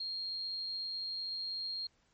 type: tone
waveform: sine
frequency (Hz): 4232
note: C8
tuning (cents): +19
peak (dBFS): -36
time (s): 0-1.87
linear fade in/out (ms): 5
effects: pink hiss -72 dBFS RMS until 2.13 s + MP3 32 kbps